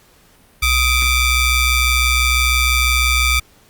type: ring-modulated tone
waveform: sawtooth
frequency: 1193 Hz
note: D6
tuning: 27 cents sharp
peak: -6 dBFS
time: 0.62-3.4 s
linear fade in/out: 10 ms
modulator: 1130 Hz
effects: pink hiss -51 dBFS RMS until 3.69 s + Opus 48 kbps